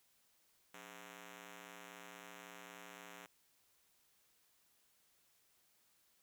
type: ring-modulated tone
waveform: 5% pulse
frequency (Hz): 233.1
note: A#3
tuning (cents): 0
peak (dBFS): -38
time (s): 0.74-3.26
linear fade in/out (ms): 2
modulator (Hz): 51.9
effects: white hiss -74 dBFS RMS until 6.22 s